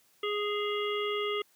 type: harmonic tone with a mistuned harmonic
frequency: 415.3 Hz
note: G#4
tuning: in tune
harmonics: 1 / 3 / 5 / 7 / 8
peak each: -31 / -36 / -38 / -39 / -40 dBFS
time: 0.23-1.42 s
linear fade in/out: 5 ms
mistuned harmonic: 7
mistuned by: -41 cents
effects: white hiss -66 dBFS RMS until 1.55 s + high-pass 100 Hz 12 dB/octave